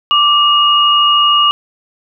sine tone pair together, 1174.7 / 2869 Hz, D6 / F7, 0 / +46 cents, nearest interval octave + minor third, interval 1546 cents, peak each -10 dBFS, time 0.11-1.51 s, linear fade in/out 0 ms, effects none

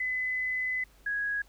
sine tone pair in turn, 2015 / 1659.2 Hz, B6 / G#6, +34 / -2 cents, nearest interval minor third, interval 336 cents, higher first, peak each -28 dBFS, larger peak neither, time 0-0.84 / 1.06-1.42 s, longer first, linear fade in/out 5 ms, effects added 50 Hz sine -57 dBFS peak until 1.48 s + pink hiss -62 dBFS RMS until 1.48 s

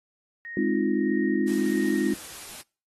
sine tone with tremolo, 1864.7 Hz, A#6, in tune, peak -34 dBFS, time 0.45-2.14 s, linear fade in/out 0 ms, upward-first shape sine, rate 1.6 Hz, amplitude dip 55%
sine chord, F minor seventh, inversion first, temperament equal with one note detuned, 206.9 / 261.6 / 311.1 / 349.2 Hz, Ab3 / C4 / Eb4 / F4, -6 / 0 / 0 / 0 cents, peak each -27 dBFS, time 0.57-2.14 s, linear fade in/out 2 ms
white noise, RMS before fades -41 dBFS, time 1.47-2.62 s, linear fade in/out 10 ms
effects noise-tail reverb RT60 0.4 s tail -26 dB re dry + AAC 32 kbps

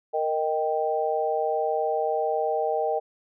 sine chord, Eb major, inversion second, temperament equal with one note detuned, 463.7 / 622.3 / 784 Hz, Bb4 / Eb5 / G5, -9 / 0 / 0 cents, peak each -27 / -27 / -27 dBFS, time 0.13-3 s, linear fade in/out 20 ms, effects none

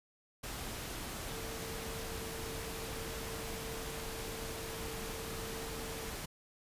sine tone in noise, 450.2 Hz, A4, 40 cents sharp, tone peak -46 dBFS, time 1.3-6.11 s, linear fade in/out 10 ms, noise pink, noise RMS -42 dBFS, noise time 0.43-6.26 s, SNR -7 dB, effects resampled to 32000 Hz

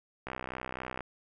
click train, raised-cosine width 0.5 ms, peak -22 dBFS, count 48, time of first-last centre 0.27-1.007 s, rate 63.8 Hz, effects none

